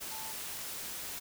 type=tone in noise; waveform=sine; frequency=880 Hz; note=A5; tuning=in tune; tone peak=-46 dBFS; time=0.1-0.33 s; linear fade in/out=20 ms; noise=white; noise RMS=-41 dBFS; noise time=0-1.2 s; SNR=-8 dB; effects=none